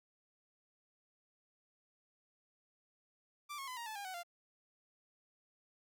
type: tone with pitch steps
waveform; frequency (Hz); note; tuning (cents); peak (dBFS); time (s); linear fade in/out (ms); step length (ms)
sawtooth; 1174.7 / 1089.7 / 1010.9 / 937.8 / 869.9 / 807 / 748.6 / 694.5; D6 / C#6 / B5 / A#5 / A5 / G#5 / F#5 / F5; 0 / -30 / +40 / +10 / -20 / -50 / +20 / -10; -39; 3.49-4.234; 20; 93
effects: none